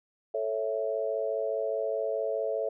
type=chord; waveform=sine; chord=A major; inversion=none; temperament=equal; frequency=440 / 554.4 / 659.3 Hz; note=A4 / C#5 / E5; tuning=0 / 0 / 0 cents; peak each=-32 dBFS; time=0.34-2.69 s; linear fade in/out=5 ms; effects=none